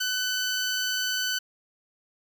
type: tone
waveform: 15% pulse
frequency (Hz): 1505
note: F#6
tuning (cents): +29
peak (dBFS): -19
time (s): 0-1.39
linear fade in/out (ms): 10
effects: none